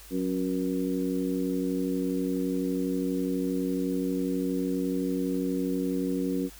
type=harmonic tone with a mistuned harmonic; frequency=92.1 Hz; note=F#2; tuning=7 cents flat; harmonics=2 / 3 / 4 / 5; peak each=-32 / -28 / -34 / -35 dBFS; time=0.1-6.5 s; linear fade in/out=50 ms; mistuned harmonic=5; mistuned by=+48 cents; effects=added 50 Hz sine -50 dBFS peak until 6.59 s + white hiss -50 dBFS RMS until 6.59 s